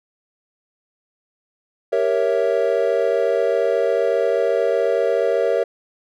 triangle chord, G diminished seventh, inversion none, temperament equal, 392 / 466.2 / 554.4 / 659.3 Hz, G4 / Bb4 / Db5 / Fb5, 0 / 0 / 0 / 0 cents, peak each -22 / -18 / -19 / -21 dBFS, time 1.92-5.64 s, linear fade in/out 10 ms, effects none

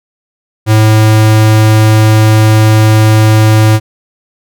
square tone, 108.8 Hz, A2, 19 cents flat, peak -4 dBFS, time 0.66-3.8 s, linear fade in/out 50 ms, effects none

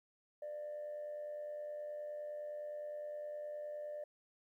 sine tone with amplitude modulation, 595 Hz, D5, 22 cents sharp, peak -38 dBFS, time 0.42-4.04 s, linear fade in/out 5 ms, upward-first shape sine, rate 89.7 Hz, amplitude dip 50%, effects tanh soft clip ceiling -38 dBFS + 13-bit

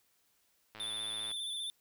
click train, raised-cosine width 0.3 ms, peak -32 dBFS, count 62, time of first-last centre 0.75-1.315 s, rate 108 Hz
square tone with vibrato, 3520 Hz, A7, in tune, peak -37 dBFS, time 0.8-1.7 s, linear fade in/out 0 ms, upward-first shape square, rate 15 Hz, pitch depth 27 cents each way
effects white hiss -73 dBFS RMS until 1.8 s

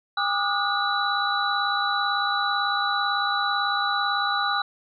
sine tone cluster, 807 / 1187 / 1245 / 1447 / 3945 Hz, G#5 / D6 / D#6 / F#6 / B7, -50 / +18 / +1 / -39 / -3 cents, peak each -28 / -28 / -30 / -27 / -28 dBFS, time 0.17-4.62 s, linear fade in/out 5 ms, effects none

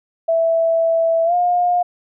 sine tone with pitch glide, 659.3 to 710.7 Hz, E5 to F5, 0 to +30 cents, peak -13 dBFS, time 0.28-1.83 s, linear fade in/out 10 ms, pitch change +130 cents, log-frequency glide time 1.25-1.34 s, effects none

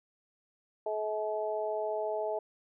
harmonic tone, 214.1 Hz, A3, 47 cents flat, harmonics 2 / 3 / 4, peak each -35 / -33 / -38 dBFS, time 0.86-2.39 s, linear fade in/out 5 ms, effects none

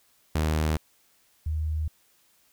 sawtooth / sine tone pair in turn, 77.78 / 77.78 Hz, D#2 / D#2, 0 / 0 cents, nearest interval unison, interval 0 cents, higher neither, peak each -19 / -25 dBFS, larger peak first, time 0.35-0.77 / 1.46-1.88 s, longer neither, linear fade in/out 5 ms, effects white hiss -64 dBFS RMS until 2.52 s

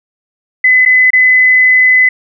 sine tone with dropouts, 2017 Hz, B6, 36 cents sharp, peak -4 dBFS, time 0.64-2.09 s, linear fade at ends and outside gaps 5 ms, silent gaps 0.852-0.859 / 1.105-1.132 s, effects none

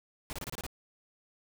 pink noise bursts, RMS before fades -39 dBFS, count 7, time 0.3-0.665 s, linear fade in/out 0 ms, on 29 ms, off 27 ms, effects none

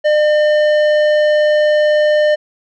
sine tone with tanh clipping, 603 Hz, D5, 46 cents sharp, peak -11 dBFS, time 0.04-2.36 s, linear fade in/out 20 ms, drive 12 dB, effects none

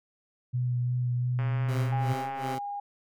sine tone with vibrato, 123.47 Hz, B2, in tune, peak -25 dBFS, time 0.53-2.14 s, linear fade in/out 20 ms, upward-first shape sine, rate 2.9 Hz, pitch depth 15 cents each way
click train, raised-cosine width 0.5 ms, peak -25 dBFS, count 158, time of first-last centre 1.39-2.544 s, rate 136 Hz
15% pulse tone with tremolo, 130.2 Hz, C3, 8 cents flat, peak -26 dBFS, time 1.68-2.59 s, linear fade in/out 10 ms, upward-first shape sine, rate 2.7 Hz, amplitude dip 95%
sine tone, 812 Hz, G#5, 39 cents flat, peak -32 dBFS, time 1.92-2.8 s, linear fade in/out 5 ms
effects none

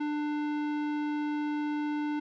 sine tone with tanh clipping, 297.4 Hz, D4, 22 cents sharp, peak -31 dBFS, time 0-2.2 s, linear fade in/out 10 ms, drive 17 dB, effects none

